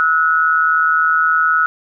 sine tone pair together, 1302 / 1461.4 Hz, E6 / F#6, -22 / -22 cents, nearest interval major second, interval 200 cents, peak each -14 dBFS, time 0-1.66 s, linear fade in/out 0 ms, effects none

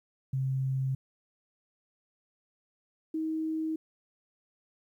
sine tone pair in turn, 132.8 / 317.1 Hz, C3 / D#4, +26 / +33 cents, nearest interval octave + minor third, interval 1507 cents, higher second, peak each -27 / -29 dBFS, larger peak first, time 0.33-0.95 / 3.14-3.76 s, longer neither, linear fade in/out 5 ms, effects 11-bit

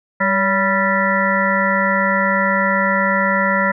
harmonic tone with a mistuned harmonic, 196 Hz, G3, in tune, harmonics 1 / 3 / 5 / 7 / 9 / 10, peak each -21 / -21 / -21 / -21 / -21 / -21 dBFS, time 0.2-3.72 s, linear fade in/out 10 ms, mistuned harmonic 3, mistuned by -64 cents, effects none

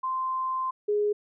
sine tone pair in turn, 1041 / 415.8 Hz, C6 / G#4, -9 / +2 cents, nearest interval octave + major third, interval 1589 cents, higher first, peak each -26 / -22 dBFS, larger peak second, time 0.03-0.71 / 0.88-1.13 s, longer first, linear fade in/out 10 ms, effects none

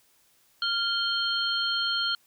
sine tone cluster, 1399 / 3138 / 4289 Hz, F6 / G7 / C8, +3 / +1 / +42 cents, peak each -29 dBFS, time 0.62-2.15 s, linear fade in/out 2 ms, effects white hiss -64 dBFS RMS until 2.26 s

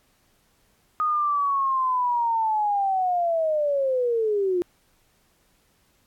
sine linear sweep, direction down, 1244.5 to 346.3 Hz, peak -20 dBFS, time 1-4.62 s, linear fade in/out 0 ms, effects pink hiss -64 dBFS RMS until 6.06 s + AAC 64 kbps

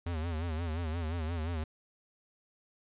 square tone with vibrato, 82 Hz, E2, 9 cents flat, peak -33 dBFS, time 0.06-1.64 s, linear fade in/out 5 ms, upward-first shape sine, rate 5.7 Hz, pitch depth 110 cents each way, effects resampled to 8000 Hz + 11-bit

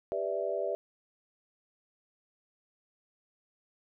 sine chord, E minor seventh, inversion first, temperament equal with one note detuned, 394.5 / 493.9 / 587.3 / 659.3 Hz, G4 / B4 / D5 / E5, +11 / 0 / 0 / 0 cents, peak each -36 / -37 / -34 / -35 dBFS, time 0.12-0.75 s, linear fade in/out 0 ms, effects none

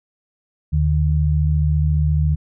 sine tone pair together, 76.9 / 151.33 Hz, D#2 / D#3, -20 / -48 cents, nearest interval octave, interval 1172 cents, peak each -16 / -18 dBFS, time 0.72-2.36 s, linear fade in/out 20 ms, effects none

